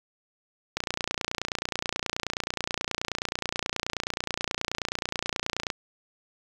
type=click train; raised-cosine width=0.2 ms; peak=-10 dBFS; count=146; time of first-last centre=0.77-5.702 s; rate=29.4 Hz; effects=8-bit